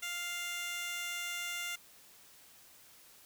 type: tone with high-pass filter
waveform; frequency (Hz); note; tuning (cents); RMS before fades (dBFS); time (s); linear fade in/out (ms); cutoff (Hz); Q
15% pulse; 698.5; F5; 0; -39; 0.02-1.76; 10; 2100; 0.86
effects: white hiss -59 dBFS RMS until 3.25 s